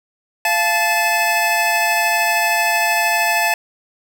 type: tone cluster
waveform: square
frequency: 690 / 868 / 1749 / 2591 Hz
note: F5 / A5 / A6 / E7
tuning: -21 / -24 / -11 / -30 cents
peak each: -21 dBFS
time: 0.45-3.54 s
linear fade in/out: 2 ms
effects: none